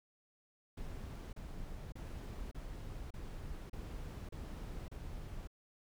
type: noise bursts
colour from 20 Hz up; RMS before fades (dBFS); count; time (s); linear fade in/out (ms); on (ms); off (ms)
brown; -45; 8; 0.77-5.474; 5; 560; 32
effects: none

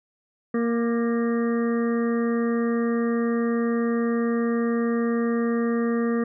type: harmonic tone with a mistuned harmonic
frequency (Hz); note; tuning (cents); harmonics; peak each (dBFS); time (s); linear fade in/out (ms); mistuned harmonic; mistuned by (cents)
233.1; A#3; 0; 1 / 2 / 3 / 5 / 6 / 7 / 8; -22 / -26 / -41 / -35 / -46 / -43 / -38; 0.54-6.24; 5; 5; +23
effects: none

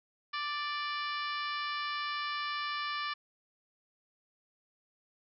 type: harmonic tone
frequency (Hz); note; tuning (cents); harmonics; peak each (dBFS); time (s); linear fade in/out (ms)
587.3; D5; 0; 2 / 3 / 4 / 5 / 6 / 7 / 8 / 9; -36 / -40 / -42 / -44 / -46 / -47 / -48 / -49; 0.33-3.14; 10
effects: none

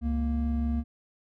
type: tone pair together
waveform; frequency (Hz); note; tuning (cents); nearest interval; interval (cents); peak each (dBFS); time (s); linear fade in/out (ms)
triangle; 69.3 / 233.1; C#2 / A#3; 0 / 0; octave + major sixth; 2100; -25 / -27; 0.01-0.84; 50
effects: none

